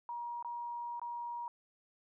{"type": "tone with dropouts", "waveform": "sine", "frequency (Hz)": 951, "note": "A#5", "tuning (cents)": 34, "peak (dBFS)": -38, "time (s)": [0.09, 1.48], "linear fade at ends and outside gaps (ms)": 1, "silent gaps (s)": [[0.426, 0.447], [0.996, 1.016]], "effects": []}